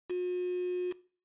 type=tone with quantisation; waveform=sine; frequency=360 Hz; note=F#4; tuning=47 cents flat; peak=-30 dBFS; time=0.09-0.93 s; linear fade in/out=20 ms; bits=7; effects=noise-tail reverb RT60 0.4 s tail -18 dB re dry + resampled to 8000 Hz